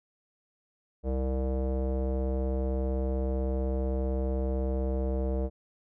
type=tone with low-pass filter; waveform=square; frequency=65.41 Hz; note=C2; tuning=in tune; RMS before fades=-29 dBFS; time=1.03-5.5 s; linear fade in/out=50 ms; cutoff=540 Hz; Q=3.6; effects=none